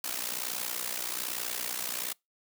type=noise with amplitude modulation; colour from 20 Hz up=white; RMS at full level=-31 dBFS; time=0.04-2.13 s; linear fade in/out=2 ms; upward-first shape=sine; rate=61.2 Hz; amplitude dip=80%; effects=noise-tail reverb RT60 0.2 s tail -26 dB re dry + high-pass 200 Hz 12 dB/octave